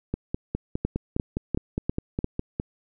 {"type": "two click trains", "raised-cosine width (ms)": 3, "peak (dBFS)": [-13, -11], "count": [13, 5], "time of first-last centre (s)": [[0.14, 2.599], [0.85, 2.244]], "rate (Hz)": [4.88, 2.87], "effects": []}